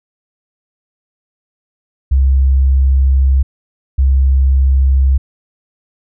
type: tone pair in turn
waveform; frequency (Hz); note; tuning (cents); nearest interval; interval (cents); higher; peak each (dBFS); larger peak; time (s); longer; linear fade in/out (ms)
sine; 66.8 / 66.8; C2 / C2; +36 / +36; unison; 0; neither; -7; neither; 2.11-3.43 / 3.98-5.18; first; 10
effects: none